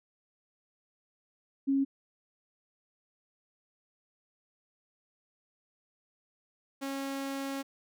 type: tone pair in turn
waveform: sine / sawtooth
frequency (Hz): 273.6 / 273.6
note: C#4 / C#4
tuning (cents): -23 / -23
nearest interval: unison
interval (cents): 0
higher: neither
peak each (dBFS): -24 / -30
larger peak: first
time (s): 1.67-1.85 / 6.81-7.63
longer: second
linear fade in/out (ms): 20
effects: none